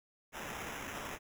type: noise with sample-and-hold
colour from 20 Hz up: white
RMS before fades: -43 dBFS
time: 0.32-1.19 s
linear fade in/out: 50 ms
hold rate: 4410 Hz
effects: none